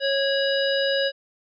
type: harmonic tone with a mistuned harmonic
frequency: 550 Hz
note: C#5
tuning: 14 cents flat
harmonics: 1 / 3 / 5 / 7 / 9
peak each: -22 / -27 / -29 / -30 / -32 dBFS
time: 0-1.12 s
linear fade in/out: 50 ms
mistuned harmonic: 5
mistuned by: +98 cents
effects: none